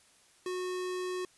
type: tone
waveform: square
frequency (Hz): 365.6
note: F#4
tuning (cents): -21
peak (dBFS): -34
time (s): 0.46-1.25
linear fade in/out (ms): 2
effects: white hiss -63 dBFS RMS until 1.37 s + resampled to 24000 Hz